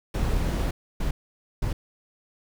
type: noise bursts at uneven times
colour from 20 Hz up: brown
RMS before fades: -25 dBFS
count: 3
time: 0.14-0.71 / 1-1.11 / 1.62-1.73 s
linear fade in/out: 5 ms
effects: none